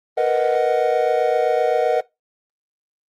triangle chord, B major seventh, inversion third, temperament equal, 466.2 / 493.9 / 622.3 / 740 Hz, A#4 / B4 / D#5 / F#5, 0 / 0 / 0 / 0 cents, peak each -19 dBFS, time 0.17-2.01 s, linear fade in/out 10 ms, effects noise-tail reverb RT60 0.2 s tail -21 dB re dry + Opus 24 kbps

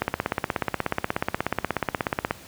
click train, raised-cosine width 0.5 ms, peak -7 dBFS, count 39, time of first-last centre 0.02-2.309 s, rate 16.6 Hz, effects pink hiss -46 dBFS RMS until 2.47 s + high-pass 60 Hz 12 dB/octave

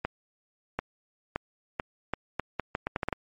accelerating click train, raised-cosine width 0.5 ms, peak -13 dBFS, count 13, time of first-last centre 0.05-3.128 s, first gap 740 ms, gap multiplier 0.77, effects MP3 48 kbps

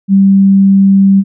sine tone, 195.3 Hz, G3, 6 cents flat, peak -3 dBFS, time 0.08-1.24 s, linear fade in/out 50 ms, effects none

